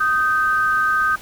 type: tone pair together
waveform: sine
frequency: 1244.5 / 1552.4 Hz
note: D#6 / G6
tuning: 0 / -17 cents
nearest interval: major third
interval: 383 cents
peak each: -18 dBFS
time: 0-1.16 s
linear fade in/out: 10 ms
effects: pink hiss -40 dBFS RMS until 1.21 s